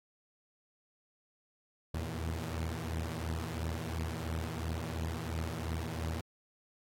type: tone cluster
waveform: sawtooth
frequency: 79 / 81.9 / 115 Hz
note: D#2 / E2 / A#2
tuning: +27 / -11 / -23 cents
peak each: -36 / -34 / -38 dBFS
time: 1.94-6.21 s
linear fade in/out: 5 ms
effects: AAC 48 kbps